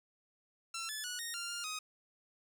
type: tone with pitch steps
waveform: 10% pulse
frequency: 1349 / 1729 / 1466 / 1857 / 1392 / 1403 / 1255 Hz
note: E6 / A6 / F#6 / A#6 / F6 / F6 / D#6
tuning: +40 / -31 / -16 / -7 / -6 / +8 / +15 cents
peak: -30 dBFS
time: 0.74-1.79 s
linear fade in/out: 5 ms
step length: 150 ms
effects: none